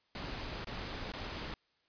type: noise with dropouts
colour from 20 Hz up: pink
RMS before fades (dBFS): -41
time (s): 0.15-1.54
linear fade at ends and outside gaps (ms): 1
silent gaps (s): 0.645-0.671 / 1.12-1.136
effects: white hiss -74 dBFS RMS until 1.88 s + resampled to 11025 Hz